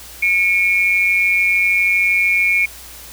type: tone pair together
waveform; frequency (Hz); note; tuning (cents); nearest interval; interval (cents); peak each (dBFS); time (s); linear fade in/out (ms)
sine; 2206 / 2393; C#7 / D7; -9 / +32; minor second; 141; -15; 0.22-2.66; 10
effects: added 60 Hz sine -43 dBFS peak until 3.12 s + white hiss -37 dBFS RMS until 3.12 s